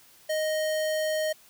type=tone; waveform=square; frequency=622.3 Hz; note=D#5; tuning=in tune; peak=-26 dBFS; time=0.29-1.33 s; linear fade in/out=10 ms; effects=white hiss -56 dBFS RMS until 1.49 s